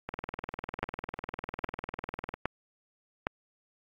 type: two click trains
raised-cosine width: 0.5 ms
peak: -13 / -20 dBFS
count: 4 / 46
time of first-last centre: 0.83-3.269 / 0.09-2.34 s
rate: 1.23 / 20 Hz
effects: AAC 32 kbps

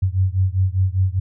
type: beating tone pair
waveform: sine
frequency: 92 / 97 Hz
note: F#2 / G2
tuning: -9 / -18 cents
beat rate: 5 Hz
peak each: -18 / -19 dBFS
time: 0.02-1.2 s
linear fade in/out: 10 ms
effects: none

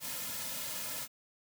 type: noise with comb filter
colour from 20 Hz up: white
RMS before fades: -39 dBFS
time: 0-1.08 s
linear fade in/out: 50 ms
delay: 2.6 ms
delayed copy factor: -1
effects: none

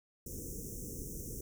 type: band-stop noise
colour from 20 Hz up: pink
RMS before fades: -43 dBFS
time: 0.26-1.41 s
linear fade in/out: 5 ms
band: 500 to 5700 Hz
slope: 96 dB/octave
effects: none

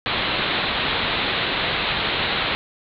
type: low-pass noise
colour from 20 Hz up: white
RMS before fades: -23 dBFS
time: 0.06-2.55 s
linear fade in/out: 0 ms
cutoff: 4100 Hz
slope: 96 dB/octave
effects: none

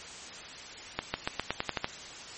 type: accelerating click train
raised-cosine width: 0.3 ms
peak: -12 dBFS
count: 9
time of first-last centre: 0.99-1.844 s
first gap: 150 ms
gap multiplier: 0.9
effects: white hiss -44 dBFS RMS until 2.37 s + MP3 32 kbps

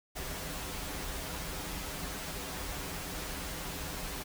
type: noise with comb filter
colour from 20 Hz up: pink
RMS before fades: -39 dBFS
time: 0.15-4.24 s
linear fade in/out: 20 ms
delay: 8.8 ms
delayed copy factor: -0.7
effects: none

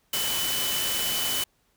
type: tone in noise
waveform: sine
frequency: 3000 Hz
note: F#7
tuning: 23 cents sharp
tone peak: -30 dBFS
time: 0.13-1.44 s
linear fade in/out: 5 ms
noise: white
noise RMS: -28 dBFS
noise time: 0.13-1.44 s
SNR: -5 dB
effects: pink hiss -68 dBFS RMS until 1.76 s

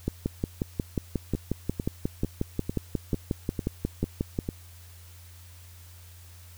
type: two click trains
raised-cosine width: 3 ms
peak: -16 / -13 dBFS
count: 8 / 25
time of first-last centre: 1.35-4.489 / 0.08-4.389 s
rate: 2.23 / 5.57 Hz
effects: added 87 Hz sine -47 dBFS peak until 6.57 s + white hiss -54 dBFS RMS until 6.57 s

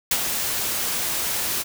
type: noise with ADSR envelope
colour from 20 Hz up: white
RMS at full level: -19 dBFS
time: 0.11-1.64 s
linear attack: 4 ms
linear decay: 54 ms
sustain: -6 dB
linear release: 32 ms
effects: none

